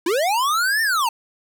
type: linear two-way sweep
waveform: square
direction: up then down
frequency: 311.1 to 1833 to 861 Hz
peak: -18 dBFS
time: 0.06-1.09 s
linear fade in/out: 5 ms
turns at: 0.82 s
effects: none